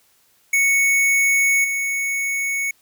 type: tone with level steps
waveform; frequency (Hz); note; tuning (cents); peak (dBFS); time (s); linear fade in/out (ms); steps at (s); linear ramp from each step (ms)
square; 2217; C#7; 0; -15 / -21; 0.53-2.71; 5; 1.64; 5
effects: white hiss -59 dBFS RMS until 2.81 s